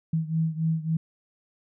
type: beating tone pair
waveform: sine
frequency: 160 / 163.6 Hz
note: D#3 / E3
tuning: +49 / -13 cents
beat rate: 3.6 Hz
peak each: -25 / -28 dBFS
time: 0.13-0.97 s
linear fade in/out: 5 ms
effects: none